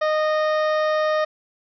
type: harmonic tone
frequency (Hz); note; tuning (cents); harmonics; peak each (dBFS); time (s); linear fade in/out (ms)
617; D#5; -15; 1 / 2 / 3 / 4 / 5 / 6 / 7 / 8 / 9; -19 / -25 / -29 / -41 / -43 / -39 / -46 / -46 / -44; 0.01-1.25; 10
effects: none